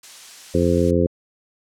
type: noise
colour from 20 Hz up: blue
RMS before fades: -35 dBFS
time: 0.03-0.91 s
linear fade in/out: 5 ms
type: harmonic tone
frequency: 86.7 Hz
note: F2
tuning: 12 cents flat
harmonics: 1 / 2 / 3 / 4 / 5 / 6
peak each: -22 / -22 / -22 / -22 / -22 / -22 dBFS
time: 0.54-1.07 s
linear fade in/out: 10 ms
effects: low-pass 7000 Hz 12 dB/octave